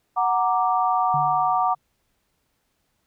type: chord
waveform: sine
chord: Gb augmented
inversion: none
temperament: equal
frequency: 740 / 932.3 / 1174.7 Hz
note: Gb5 / Bb5 / D6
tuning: 0 / 0 / 0 cents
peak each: -21 / -24 / -23 dBFS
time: 0.16-1.75 s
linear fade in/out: 20 ms
type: tone with exponential decay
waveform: sine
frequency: 146.83 Hz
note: D3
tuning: in tune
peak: -26 dBFS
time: 1.14-1.79 s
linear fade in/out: 2 ms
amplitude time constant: 140 ms
effects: pink hiss -71 dBFS RMS until 3.06 s